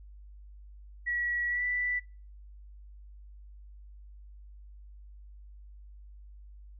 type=tone with pitch glide; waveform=sine; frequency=1928 to 1974.2 Hz; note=B6 to B6; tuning=-42 to -1 cents; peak=-28 dBFS; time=1.06-2 s; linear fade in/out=20 ms; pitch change=+41 cents; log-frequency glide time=1.48-1.64 s; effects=noise-tail reverb RT60 0.4 s tail -26 dB re dry + added 50 Hz sine -47 dBFS peak until 6.79 s